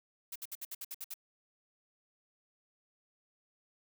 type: noise bursts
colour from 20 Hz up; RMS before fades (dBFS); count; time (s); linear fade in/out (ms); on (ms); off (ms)
blue; -42; 9; 0.32-1.141; 5; 37; 61
effects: none